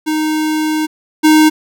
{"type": "tone pair in turn", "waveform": "square", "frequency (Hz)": [310, 310], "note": ["D#4", "D#4"], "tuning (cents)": [-6, -6], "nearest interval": "unison", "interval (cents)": 0, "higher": "neither", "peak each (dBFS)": [-14, -6], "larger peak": "second", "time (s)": [[0.06, 0.87], [1.23, 1.5]], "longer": "first", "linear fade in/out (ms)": 20, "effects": []}